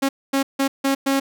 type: tone bursts at uneven times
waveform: sawtooth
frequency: 272.9 Hz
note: C#4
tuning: 27 cents flat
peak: -13 dBFS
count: 5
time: 0.02-0.09 / 0.33-0.43 / 0.59-0.68 / 0.84-0.95 / 1.06-1.2 s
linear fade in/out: 10 ms
effects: none